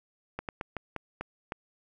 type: slowing click train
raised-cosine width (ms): 0.5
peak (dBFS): -19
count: 7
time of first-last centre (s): 0.39-1.521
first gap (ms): 98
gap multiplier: 1.26
effects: none